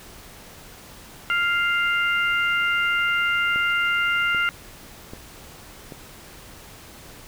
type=harmonic tone; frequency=698.5 Hz; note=F5; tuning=in tune; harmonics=2 / 3 / 4; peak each=-21 / -25 / -27 dBFS; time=1.3-4.49 s; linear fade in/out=0 ms
type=click train; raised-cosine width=2 ms; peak=-23 dBFS; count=4; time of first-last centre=3.56-5.922 s; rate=1.27 Hz
effects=pink hiss -44 dBFS RMS until 7.27 s